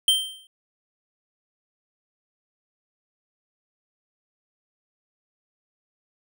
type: tone with exponential decay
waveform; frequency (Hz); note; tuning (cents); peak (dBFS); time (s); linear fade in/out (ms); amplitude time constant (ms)
square; 3136; G7; 0; -14; 0.08-0.47; 2; 84
effects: none